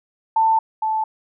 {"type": "tone pair in turn", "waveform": "sine", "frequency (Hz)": [890, 875.2], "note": ["A5", "A5"], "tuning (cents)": [20, -9], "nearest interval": "unison", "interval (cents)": 29, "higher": "first", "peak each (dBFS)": [-13, -18], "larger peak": "first", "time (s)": [[0.36, 0.59], [0.82, 1.04]], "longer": "first", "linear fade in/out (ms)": 5, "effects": []}